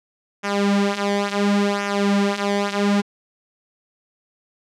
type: tone with flanger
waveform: sawtooth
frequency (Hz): 201.8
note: G#3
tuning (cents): -49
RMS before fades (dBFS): -20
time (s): 0.43-3.02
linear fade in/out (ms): 20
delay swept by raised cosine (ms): 0.23 to 5.73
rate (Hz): 0.71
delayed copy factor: -0.75
effects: low-pass 6000 Hz 12 dB/octave